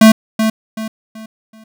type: tone with echo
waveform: square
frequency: 220 Hz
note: A3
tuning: in tune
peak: -3 dBFS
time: 0.01-0.12 s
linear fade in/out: 5 ms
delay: 380 ms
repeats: 4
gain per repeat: -9 dB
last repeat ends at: 1.64 s
effects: none